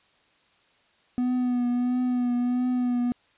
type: tone with vibrato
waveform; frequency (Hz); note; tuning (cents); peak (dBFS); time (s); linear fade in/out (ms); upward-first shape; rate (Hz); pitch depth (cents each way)
triangle; 246.9; B3; 0; -20; 1.18-3.12; 0; triangle; 1.5; 32
effects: white hiss -63 dBFS RMS until 3.37 s + resampled to 8000 Hz